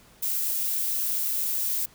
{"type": "noise", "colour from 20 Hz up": "violet", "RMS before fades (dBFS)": -27, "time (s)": [0.22, 1.86], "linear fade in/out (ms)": 10, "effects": ["pink hiss -55 dBFS RMS until 1.94 s"]}